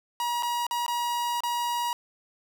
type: tone with dropouts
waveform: 45% pulse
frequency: 957 Hz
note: A#5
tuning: 45 cents sharp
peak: -26 dBFS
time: 0.2-1.93 s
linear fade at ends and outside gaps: 1 ms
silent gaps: 0.425-0.431 / 0.667-0.71 / 0.864-0.88 / 1.405-1.435 s
effects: none